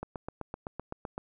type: click train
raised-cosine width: 1 ms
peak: -22 dBFS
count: 10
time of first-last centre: 0.03-1.179 s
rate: 7.83 Hz
effects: none